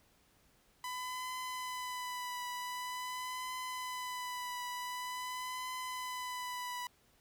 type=tone with vibrato; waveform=sawtooth; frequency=1000 Hz; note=B5; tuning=21 cents sharp; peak=-35 dBFS; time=0.84-6.87 s; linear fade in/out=2 ms; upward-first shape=triangle; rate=0.46 Hz; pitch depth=27 cents each way; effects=pink hiss -69 dBFS RMS until 7.2 s